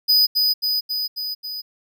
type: tone with echo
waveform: square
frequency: 4978 Hz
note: D#8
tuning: in tune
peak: -13 dBFS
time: 0.08-0.27 s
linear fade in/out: 20 ms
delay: 270 ms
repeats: 5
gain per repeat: -3 dB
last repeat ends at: 1.62 s
effects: none